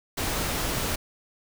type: noise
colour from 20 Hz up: pink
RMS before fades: -28 dBFS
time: 0.17-0.96 s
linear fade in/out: 10 ms
effects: none